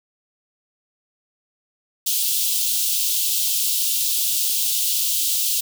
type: high-pass noise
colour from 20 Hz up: white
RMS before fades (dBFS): -21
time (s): 2.06-5.61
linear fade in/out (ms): 10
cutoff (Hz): 2900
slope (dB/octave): 48
effects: none